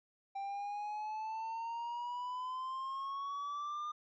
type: exponential sweep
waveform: triangle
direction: up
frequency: 784 to 1212 Hz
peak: -36 dBFS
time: 0.35-3.92 s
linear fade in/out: 10 ms
effects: resampled to 16000 Hz